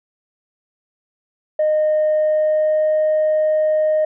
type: tone with pitch glide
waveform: sine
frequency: 615 to 618.6 Hz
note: D#5 to D#5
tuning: -20 to -10 cents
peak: -12 dBFS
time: 1.59-4.05 s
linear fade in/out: 5 ms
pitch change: +10 cents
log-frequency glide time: 2.09-2.94 s
effects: tanh soft clip ceiling -11 dBFS